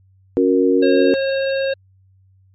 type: chord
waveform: sine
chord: F# major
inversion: second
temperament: equal with one note detuned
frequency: 277.2 / 365.3 / 466.2 Hz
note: C#4 / F#4 / A#4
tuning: 0 / -22 / 0 cents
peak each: -16 dBFS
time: 0.37-1.14 s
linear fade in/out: 0 ms
type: harmonic tone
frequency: 541 Hz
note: C#5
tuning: 42 cents flat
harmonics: 1 / 3 / 5 / 7 / 8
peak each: -17 / -27 / -31 / -34 / -35 dBFS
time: 0.82-1.74 s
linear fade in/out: 10 ms
effects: added 95 Hz sine -50 dBFS peak until 2.54 s + MP3 32 kbps